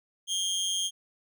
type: tone with amplitude modulation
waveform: 25% pulse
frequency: 3228 Hz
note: G#7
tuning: 50 cents flat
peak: -21 dBFS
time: 0.27-0.91 s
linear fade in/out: 50 ms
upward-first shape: sine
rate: 188 Hz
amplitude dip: 60%
effects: none